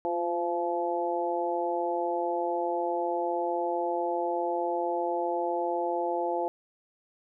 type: harmonic tone with a mistuned harmonic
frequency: 171.9 Hz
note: F3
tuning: 27 cents flat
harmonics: 2 / 3 / 4 / 5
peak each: -32 / -32 / -32 / -32 dBFS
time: 0.05-6.48 s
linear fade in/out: 0 ms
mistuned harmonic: 2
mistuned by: +23 cents
effects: none